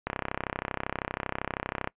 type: click train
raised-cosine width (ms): 0.5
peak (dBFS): -14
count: 60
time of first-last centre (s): 0.07-1.874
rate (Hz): 32.7
effects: noise-tail reverb RT60 0.1 s tail -23 dB re dry + resampled to 8000 Hz